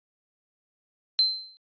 sine tone with exponential decay, 4100 Hz, C8, 36 cents flat, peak -14 dBFS, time 1.19-1.57 s, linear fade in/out 0 ms, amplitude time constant 82 ms, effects tanh soft clip ceiling -14 dBFS + resampled to 11025 Hz

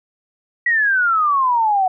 sine exponential sweep, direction down, 1946 to 732 Hz, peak -13 dBFS, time 0.66-1.88 s, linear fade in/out 5 ms, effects none

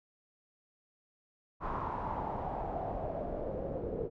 pink noise with low-pass filter sweep, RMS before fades -37 dBFS, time 1.6-4.1 s, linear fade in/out 50 ms, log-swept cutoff 1100 to 460 Hz, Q 5, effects none

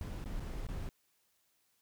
brown noise with dropouts, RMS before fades -40 dBFS, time 0.01-0.89 s, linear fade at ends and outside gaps 1 ms, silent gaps 0.242-0.258 / 0.398-0.403 / 0.668-0.687 s, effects white hiss -75 dBFS RMS until 1.81 s

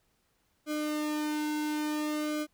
sawtooth tone with flanger, 302.2 Hz, D4, 50 cents sharp, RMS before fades -32 dBFS, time 0.66-2.47 s, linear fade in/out 50 ms, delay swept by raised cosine 1.1 to 1.63 ms, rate 0.56 Hz, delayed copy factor -0.85, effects pink hiss -73 dBFS RMS until 2.53 s

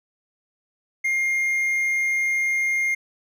triangle tone, 2122 Hz, C7, 24 cents sharp, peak -18 dBFS, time 1.04-2.95 s, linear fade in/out 10 ms, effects none

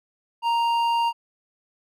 sine tone with hard clipping, 932.3 Hz, A#5, in tune, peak -21 dBFS, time 0.42-1.13 s, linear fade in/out 50 ms, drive 8 dB, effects none

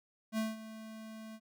square tone with ADSR envelope, 220 Hz, A3, in tune, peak -31 dBFS, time 0.32-1.4 s, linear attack 60 ms, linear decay 180 ms, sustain -15 dB, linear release 55 ms, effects none

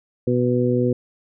harmonic tone, 123.47 Hz, B2, in tune, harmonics 1 / 2 / 3 / 4, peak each -22 / -21 / -22 / -23 dBFS, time 0.27-0.93 s, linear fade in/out 5 ms, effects none

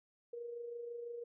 sine tone with amplitude modulation, 473.7 Hz, A#4, 28 cents sharp, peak -40 dBFS, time 0.33-1.24 s, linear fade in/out 5 ms, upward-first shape sine, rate 26 Hz, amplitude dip 45%, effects none

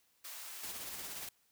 white high-pass noise, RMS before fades -47 dBFS, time 0.24-0.72 s, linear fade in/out 10 ms, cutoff 680 Hz, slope 12 dB/octave
white noise with tremolo, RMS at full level -43 dBFS, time 0.63-1.29 s, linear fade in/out 5 ms, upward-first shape sine, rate 17 Hz, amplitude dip 30%
effects white hiss -73 dBFS RMS until 1.51 s

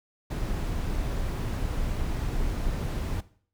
brown noise, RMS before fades -29 dBFS, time 0.3-3.21 s, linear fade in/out 10 ms, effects noise-tail reverb RT60 0.5 s tail -17 dB re dry

